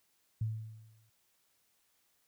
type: tone with exponential decay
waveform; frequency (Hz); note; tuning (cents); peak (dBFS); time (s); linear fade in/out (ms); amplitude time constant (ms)
sine; 110.1; A2; +2; -29; 0.41-1.1; 5; 150
effects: white hiss -74 dBFS RMS until 2.27 s